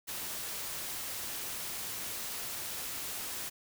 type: noise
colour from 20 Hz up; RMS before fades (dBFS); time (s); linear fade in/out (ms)
white; -39; 0.07-3.5; 20
effects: none